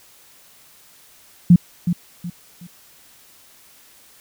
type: tone with echo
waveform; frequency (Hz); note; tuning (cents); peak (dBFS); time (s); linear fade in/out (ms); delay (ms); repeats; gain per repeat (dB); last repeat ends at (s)
sine; 174.61; F3; 0; -5; 1.5-1.56; 5; 370; 3; -10; 2.67
effects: white hiss -50 dBFS RMS until 4.2 s